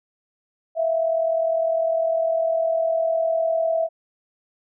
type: tone pair together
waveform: sine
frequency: 653 / 692.9 Hz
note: E5 / F5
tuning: -17 / -14 cents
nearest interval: minor second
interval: 103 cents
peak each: -19 / -27 dBFS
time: 0.75-3.89 s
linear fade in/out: 50 ms
effects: none